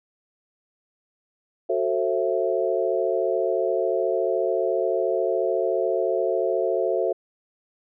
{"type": "chord", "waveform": "sine", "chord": "F# half-diminished seventh", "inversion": "none", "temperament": "just", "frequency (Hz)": [370, 444, 532.8, 666], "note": ["F#4", "A4", "C5", "E5"], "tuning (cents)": [0, 16, 31, 18], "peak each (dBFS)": -26, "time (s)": [1.69, 7.13], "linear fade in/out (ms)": 10, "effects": []}